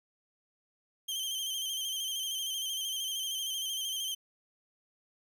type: tone with vibrato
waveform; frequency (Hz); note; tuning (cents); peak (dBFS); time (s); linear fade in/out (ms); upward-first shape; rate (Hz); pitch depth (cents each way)
sawtooth; 3136; G7; 0; -30; 1.08-4.15; 10; square; 13; 39
effects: none